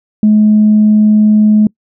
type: tone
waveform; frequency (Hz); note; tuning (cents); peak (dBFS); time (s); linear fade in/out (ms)
sine; 212.8; G#3; +42; -3; 0.23-1.67; 2
effects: noise-tail reverb RT60 0.1 s tail -26 dB re dry + tanh soft clip ceiling 0 dBFS